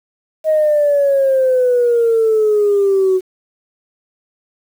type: exponential sweep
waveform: sine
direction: down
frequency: 632 to 369.9 Hz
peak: -9 dBFS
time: 0.44-3.21 s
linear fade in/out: 50 ms
effects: tanh soft clip ceiling -6 dBFS + 7-bit